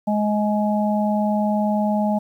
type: harmonic tone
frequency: 209.9 Hz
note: G#3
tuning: 19 cents sharp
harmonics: 1 / 3 / 4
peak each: -19 / -24 / -25 dBFS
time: 0.07-2.19 s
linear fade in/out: 10 ms
effects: 9-bit